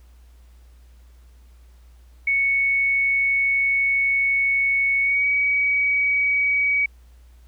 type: tone with pitch glide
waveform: sine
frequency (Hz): 2217 to 2265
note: C#7 to C#7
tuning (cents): 0 to +37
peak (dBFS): -17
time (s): 2.27-6.86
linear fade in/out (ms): 5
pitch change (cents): +37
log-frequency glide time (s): 5.01-5.27
effects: added 60 Hz sine -46 dBFS peak until 7.47 s + pink hiss -62 dBFS RMS until 7.47 s

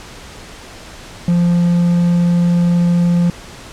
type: tone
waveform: triangle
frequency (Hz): 173.6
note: F3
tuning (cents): -10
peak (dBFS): -8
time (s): 1.28-3.3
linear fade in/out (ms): 2
effects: pink hiss -35 dBFS RMS until 3.72 s + low-pass 8000 Hz 12 dB/octave

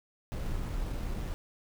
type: noise with sample-and-hold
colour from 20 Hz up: brown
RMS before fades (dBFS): -34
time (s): 0.32-1.34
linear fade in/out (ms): 0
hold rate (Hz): 8820
effects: none

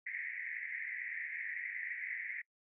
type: band-pass noise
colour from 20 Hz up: pink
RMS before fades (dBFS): -42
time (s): 0.06-2.42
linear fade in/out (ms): 10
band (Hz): 1800 to 2200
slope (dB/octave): 96
effects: noise-tail reverb RT60 0.1 s tail -26 dB re dry

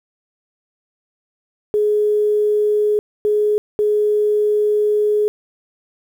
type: tone bursts at uneven times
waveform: sine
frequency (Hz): 420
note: G#4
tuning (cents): +19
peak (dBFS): -13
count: 3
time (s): 1.74-2.99 / 3.25-3.58 / 3.79-5.28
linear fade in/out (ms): 0
effects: 8-bit

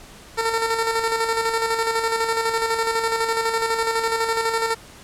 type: tone with tremolo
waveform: 15% pulse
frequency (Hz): 453.3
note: A#4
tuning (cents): -48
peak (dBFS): -12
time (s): 0.37-4.75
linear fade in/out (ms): 20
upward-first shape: square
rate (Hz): 12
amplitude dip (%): 45
effects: pink hiss -44 dBFS RMS until 5.03 s + low-pass 11000 Hz 12 dB/octave

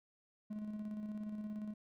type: tone with tremolo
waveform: triangle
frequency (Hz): 211.8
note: G#3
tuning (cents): +34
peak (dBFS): -37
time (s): 0.5-1.74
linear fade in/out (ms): 10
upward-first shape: square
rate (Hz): 17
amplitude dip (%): 35
effects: none

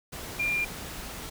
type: tone in noise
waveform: sine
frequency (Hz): 2394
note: D7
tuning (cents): +33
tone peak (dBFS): -25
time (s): 0.39-0.65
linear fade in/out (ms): 10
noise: pink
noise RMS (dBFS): -39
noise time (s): 0.12-1.3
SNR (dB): +11
effects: none

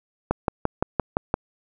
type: click train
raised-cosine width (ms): 1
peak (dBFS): -6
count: 7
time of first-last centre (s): 0.31-1.341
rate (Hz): 5.82
effects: none

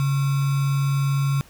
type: tone with sample-and-hold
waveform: sine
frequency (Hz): 138.8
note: C#3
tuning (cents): +3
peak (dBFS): -18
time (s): 0-1.41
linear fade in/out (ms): 0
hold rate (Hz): 1225
effects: pink hiss -51 dBFS RMS until 1.49 s

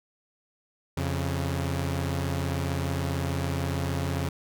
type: tone pair together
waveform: sawtooth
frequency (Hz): 86.7 / 137.63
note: F2 / C#3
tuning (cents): -12 / -12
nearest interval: minor sixth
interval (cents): 800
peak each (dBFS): -25 / -26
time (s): 0.97-4.29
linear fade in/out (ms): 5
effects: none

